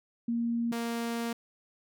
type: tone pair in turn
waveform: sine / sawtooth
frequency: 233.9 / 233 Hz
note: A#3 / A#3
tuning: +6 / -1 cents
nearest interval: unison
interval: 7 cents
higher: first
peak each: -27 dBFS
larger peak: neither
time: 0.28-0.72 / 0.72-1.33 s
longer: second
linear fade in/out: 5 ms
effects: none